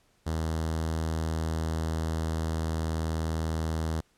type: tone with notch filter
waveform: sawtooth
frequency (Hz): 80.3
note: E2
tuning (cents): -45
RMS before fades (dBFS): -30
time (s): 0.26-4.01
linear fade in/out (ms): 10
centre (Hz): 2400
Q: 1.6
effects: pink hiss -67 dBFS RMS until 4.17 s + low-pass 11000 Hz 12 dB/octave